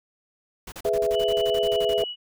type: noise bursts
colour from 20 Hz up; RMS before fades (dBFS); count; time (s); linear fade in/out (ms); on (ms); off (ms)
pink; -38; 16; 0.67-2.026; 5; 51; 36
type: chord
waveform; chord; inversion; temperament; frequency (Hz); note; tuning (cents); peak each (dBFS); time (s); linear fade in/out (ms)
sine; E major; first; equal; 415.3 / 493.9 / 659.3; G#4 / B4 / E5; 0 / 0 / 0; -24 / -27 / -24; 0.85-2.04; 2
type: tone with pitch glide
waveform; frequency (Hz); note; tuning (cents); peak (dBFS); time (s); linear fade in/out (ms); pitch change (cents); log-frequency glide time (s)
sine; 2960 to 2931; F#7 to F#7; 0 to -17; -30; 1.12-2.16; 50; -17; 1.66-1.91
effects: none